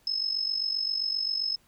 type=tone with amplitude modulation; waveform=sine; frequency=5190 Hz; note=E8; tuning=28 cents flat; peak=-23 dBFS; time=0.07-1.56 s; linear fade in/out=2 ms; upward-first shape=sine; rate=47.6 Hz; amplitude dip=75%; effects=pink hiss -64 dBFS RMS until 1.67 s